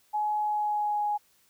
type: tone with pitch glide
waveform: sine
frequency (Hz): 844 to 832.4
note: G#5 to G#5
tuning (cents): +28 to +4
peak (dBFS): -25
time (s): 0.13-1.18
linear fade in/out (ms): 20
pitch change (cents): -24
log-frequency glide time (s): 0.41-1.04
effects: white hiss -65 dBFS RMS until 1.49 s